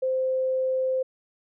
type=tone; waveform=sine; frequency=520 Hz; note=C5; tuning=11 cents flat; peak=-22 dBFS; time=0.02-1.03 s; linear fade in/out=10 ms; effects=none